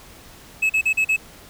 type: tone bursts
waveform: triangle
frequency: 2588 Hz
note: E7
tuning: 32 cents flat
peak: -14 dBFS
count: 5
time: 0.62-1.165 s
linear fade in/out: 10 ms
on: 77 ms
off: 40 ms
effects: pink hiss -45 dBFS RMS until 1.49 s